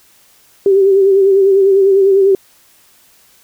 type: tone with vibrato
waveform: sine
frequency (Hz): 389.9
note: G4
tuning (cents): -9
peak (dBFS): -6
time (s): 0.66-2.35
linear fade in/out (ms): 2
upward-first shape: sine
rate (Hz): 10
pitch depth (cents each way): 44
effects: white hiss -49 dBFS RMS until 3.43 s